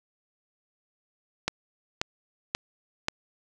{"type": "click train", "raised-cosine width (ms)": 0.2, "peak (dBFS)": -8, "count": 4, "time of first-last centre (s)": [1.48, 3.084], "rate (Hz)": 1.87, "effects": []}